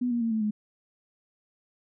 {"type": "tone with pitch steps", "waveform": "sine", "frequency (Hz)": [246.9, 237.5, 228.5, 219.8, 211.5], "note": ["B3", "A#3", "A#3", "A3", "G#3"], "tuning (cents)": [0, 33, -34, -2, 32], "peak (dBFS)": -24, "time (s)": [0.01, 0.51], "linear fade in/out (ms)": 10, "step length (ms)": 100, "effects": []}